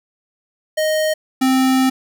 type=tone pair in turn; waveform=square; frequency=622 / 261.5 Hz; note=D#5 / C4; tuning=-1 / -1 cents; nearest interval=octave + minor third; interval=1500 cents; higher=first; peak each=-16 / -13 dBFS; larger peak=second; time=0.77-1.14 / 1.41-1.9 s; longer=second; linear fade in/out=10 ms; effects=none